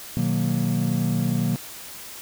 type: chord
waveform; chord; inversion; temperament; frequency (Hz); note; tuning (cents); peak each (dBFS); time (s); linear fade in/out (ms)
triangle; B major seventh; none; equal; 123.47 / 155.56 / 185 / 233.1; B2 / D#3 / F#3 / A#3; 0 / 0 / 0 / 0; -24; 0.17-1.56; 0
effects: white hiss -39 dBFS RMS until 2.21 s